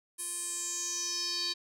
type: tone with band-pass filter sweep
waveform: square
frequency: 349.2 Hz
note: F4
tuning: in tune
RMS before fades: -35 dBFS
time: 0.18-1.54 s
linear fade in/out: 20 ms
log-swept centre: 9900 to 4300 Hz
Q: 6
effects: none